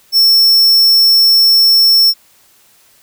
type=tone; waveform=square; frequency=5400 Hz; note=E8; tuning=41 cents sharp; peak=-6 dBFS; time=0.12-2.14 s; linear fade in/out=50 ms; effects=white hiss -49 dBFS RMS until 3.02 s